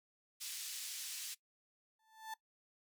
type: band-pass noise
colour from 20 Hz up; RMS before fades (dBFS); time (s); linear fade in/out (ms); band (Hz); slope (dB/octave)
white; -45; 0.4-1.35; 20; 2900 to 9400; 12
type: tone with exponential growth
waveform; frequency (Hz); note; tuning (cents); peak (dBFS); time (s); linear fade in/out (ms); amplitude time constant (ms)
35% pulse; 881; A5; +2; -39; 1.99-2.34; 5; 76
effects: noise-tail reverb RT60 0.1 s tail -19 dB re dry